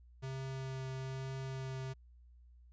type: tone with vibrato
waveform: square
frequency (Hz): 132.6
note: C3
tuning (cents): +23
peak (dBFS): -40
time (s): 0.22-1.94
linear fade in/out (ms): 20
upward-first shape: triangle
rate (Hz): 1.1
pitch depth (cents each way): 11
effects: added 60 Hz sine -57 dBFS peak until 2.72 s + resampled to 16000 Hz